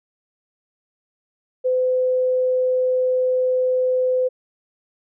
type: tone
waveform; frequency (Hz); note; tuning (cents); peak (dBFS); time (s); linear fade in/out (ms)
sine; 509; C5; -48; -16; 1.64-4.29; 20
effects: none